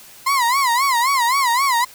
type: tone with vibrato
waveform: 35% pulse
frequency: 1023 Hz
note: C6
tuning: 39 cents flat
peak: -13 dBFS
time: 0.26-1.85 s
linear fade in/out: 10 ms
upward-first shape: sine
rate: 3.8 Hz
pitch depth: 170 cents each way
effects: white hiss -43 dBFS RMS until 1.94 s